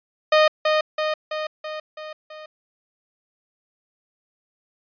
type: tone with echo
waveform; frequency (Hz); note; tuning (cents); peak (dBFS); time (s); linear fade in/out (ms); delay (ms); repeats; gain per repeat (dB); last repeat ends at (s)
sawtooth; 617; D#5; -15; -9; 0.32-0.48; 5; 330; 6; -4; 2.46
effects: resampled to 11025 Hz